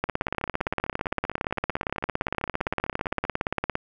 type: two click trains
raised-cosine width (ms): 0.5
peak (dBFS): -20 / -9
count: 50 / 66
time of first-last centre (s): 0.09-3.251 / 0.04-3.754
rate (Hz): 15.5 / 17.5
effects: none